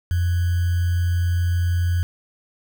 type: tone with sample-and-hold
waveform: sine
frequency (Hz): 87.31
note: F2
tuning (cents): 0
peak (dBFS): -17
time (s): 0.11-2.03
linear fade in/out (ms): 0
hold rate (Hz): 1575
effects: none